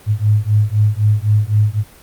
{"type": "beating tone pair", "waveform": "sine", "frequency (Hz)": [103.83, 107.73], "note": ["G#2", "A2"], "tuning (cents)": [0, -36], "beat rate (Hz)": 3.9, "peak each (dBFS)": -14, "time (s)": [0.06, 1.84], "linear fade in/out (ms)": 50, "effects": ["pink hiss -43 dBFS RMS until 2.02 s", "Opus 32 kbps"]}